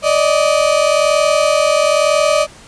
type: tone pair together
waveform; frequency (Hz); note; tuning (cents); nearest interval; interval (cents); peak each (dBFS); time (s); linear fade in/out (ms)
35% pulse; 581.3 / 622.3; D5 / D#5; -18 / 0; minor second; 118; -12; 0.02-2.47; 50
effects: pink hiss -40 dBFS RMS until 2.67 s + resampled to 22050 Hz